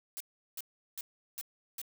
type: noise bursts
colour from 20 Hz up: blue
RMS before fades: -40 dBFS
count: 5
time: 0.17-1.815 s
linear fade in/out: 0 ms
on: 33 ms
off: 370 ms
effects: none